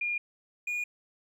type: tone pair in turn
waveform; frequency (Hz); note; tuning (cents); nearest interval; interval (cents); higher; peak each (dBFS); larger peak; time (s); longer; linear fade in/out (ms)
sine / triangle; 2418 / 2440; D7 / D#7; +50 / -34; unison; 16; second; -28; neither; 0.01-0.18 / 0.67-0.84; neither; 5
effects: none